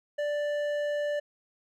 triangle tone with hard clipping, 587.3 Hz, D5, in tune, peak -29 dBFS, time 0.18-1.2 s, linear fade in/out 10 ms, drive 12 dB, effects none

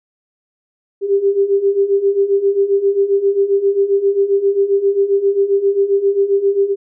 sine beating tone pair, 392 / 399.5 Hz, G4 / G4, 0 / +33 cents, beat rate 7.5 Hz, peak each -17 / -13 dBFS, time 1.01-6.76 s, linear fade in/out 50 ms, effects none

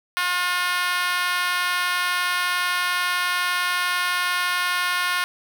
5% pulse tone with high-pass filter, 357.7 Hz, F4, 41 cents sharp, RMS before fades -23 dBFS, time 0.17-5.24 s, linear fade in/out 0 ms, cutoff 1200 Hz, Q 2.7, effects none

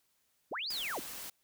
sine linear two-way sweep, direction up then down, 129.6 to 5070 to 129.6 Hz, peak -35 dBFS, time 0.51-1 s, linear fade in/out 10 ms, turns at 0.7 s
white noise, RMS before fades -44 dBFS, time 0.7-1.3 s, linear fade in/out 5 ms
effects white hiss -75 dBFS RMS until 1.43 s

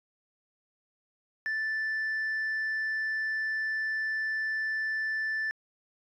sine tone, 1760 Hz, A6, in tune, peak -26 dBFS, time 1.46-5.51 s, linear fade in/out 0 ms, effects tanh soft clip ceiling -27 dBFS

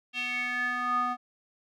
square tone with band-pass filter sweep, 246.9 Hz, B3, in tune, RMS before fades -30 dBFS, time 0.13-1.17 s, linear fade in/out 50 ms, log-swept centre 2900 to 1000 Hz, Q 6.1, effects none

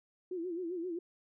sine tone with vibrato, 349.2 Hz, F4, in tune, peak -35 dBFS, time 0.31-0.99 s, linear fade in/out 5 ms, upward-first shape sine, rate 7.6 Hz, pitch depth 110 cents each way, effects none

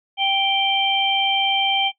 harmonic tone, 784 Hz, G5, in tune, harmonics 1 / 3 / 4, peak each -21 / -25 / -19 dBFS, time 0.17-1.92 s, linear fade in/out 50 ms, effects noise-tail reverb RT60 0.1 s tail -18 dB re dry

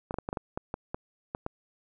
clicks, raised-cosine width 1 ms, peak -18 dBFS, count 11, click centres 0.109 / 0.142 / 0.186 / 0.289 / 0.329 / 0.372 / 0.575 / 0.741 / 0.945 / 1.349 / 1.464 s, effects none

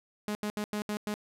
sawtooth tone bursts at uneven times, 209.3 Hz, G#3, 14 cents sharp, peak -27 dBFS, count 6, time 0.28-0.35 / 0.43-0.5 / 0.57-0.64 / 0.73-0.82 / 0.89-0.97 / 1.07-1.14 s, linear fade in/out 0 ms, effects resampled to 32000 Hz + 11-bit

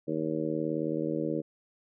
harmonic tone, 78.8 Hz, D#2, 23 cents sharp, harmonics 2 / 3 / 4 / 5 / 6 / 7, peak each -37 / -37 / -32 / -37 / -35 / -37 dBFS, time 0.07-1.42 s, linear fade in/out 20 ms, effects none

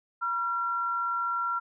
sine tone pair together, 967.3 / 1368 Hz, B5 / F6, -36 / -36 cents, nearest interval tritone, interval 600 cents, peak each -35 / -27 dBFS, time 0.21-1.6 s, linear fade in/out 20 ms, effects none

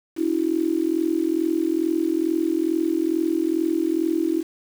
sine tone with amplitude modulation, 326.6 Hz, E4, 16 cents flat, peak -15 dBFS, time 0.16-4.44 s, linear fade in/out 50 ms, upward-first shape sine, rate 42.3 Hz, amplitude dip 90%, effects 7-bit

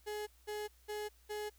35% pulse tone bursts, 420.7 Hz, G#4, 22 cents sharp, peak -37 dBFS, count 4, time 0.06-1.5 s, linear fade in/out 20 ms, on 210 ms, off 200 ms, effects added 60 Hz sine -64 dBFS peak until 1.58 s + white hiss -69 dBFS RMS until 1.58 s

